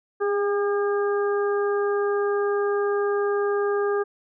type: harmonic tone with a mistuned harmonic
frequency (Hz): 403.8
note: G#4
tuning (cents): -49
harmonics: 1 / 2 / 3 / 4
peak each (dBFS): -21 / -33 / -31 / -34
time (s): 0.2-4.04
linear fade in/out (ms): 20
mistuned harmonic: 1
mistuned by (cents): +17
effects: none